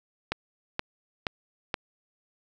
click train, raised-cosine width 0.3 ms, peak -11 dBFS, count 4, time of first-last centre 0.32-1.742 s, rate 2.11 Hz, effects none

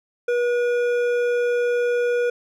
triangle tone with hard clipping, 483.4 Hz, B4, 37 cents flat, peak -20 dBFS, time 0.28-2.3 s, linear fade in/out 5 ms, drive 13 dB, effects none

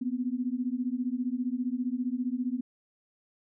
sine beating tone pair, 242.2 / 257.2 Hz, B3 / C4, -34 / -30 cents, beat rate 15 Hz, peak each -31 dBFS, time 0.01-2.61 s, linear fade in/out 10 ms, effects none

